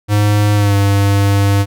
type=tone with pitch glide; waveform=square; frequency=103.83 to 99.89 Hz; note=G#2 to G2; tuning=0 to +33 cents; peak=-10 dBFS; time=0.08-1.66 s; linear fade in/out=50 ms; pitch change=-67 cents; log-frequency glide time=0.55-0.75 s; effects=none